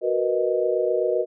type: chord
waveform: sine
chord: B major seventh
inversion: second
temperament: equal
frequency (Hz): 370 / 466.2 / 493.9 / 622.3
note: F#4 / A#4 / B4 / D#5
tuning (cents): 0 / 0 / 0 / 0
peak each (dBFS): -25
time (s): 0.01-1.26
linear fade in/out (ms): 50
effects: none